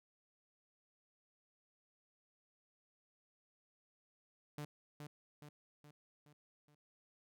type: tone with echo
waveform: sawtooth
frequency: 147.9 Hz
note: D3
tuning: 13 cents sharp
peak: -39 dBFS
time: 4.58-4.65 s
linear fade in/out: 2 ms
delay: 420 ms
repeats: 5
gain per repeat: -5 dB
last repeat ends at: 6.75 s
effects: none